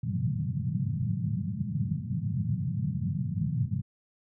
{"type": "band-pass noise", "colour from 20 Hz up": "pink", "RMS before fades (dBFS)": -30, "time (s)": [0.03, 3.82], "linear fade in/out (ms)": 10, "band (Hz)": [100, 190], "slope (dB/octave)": 48, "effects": []}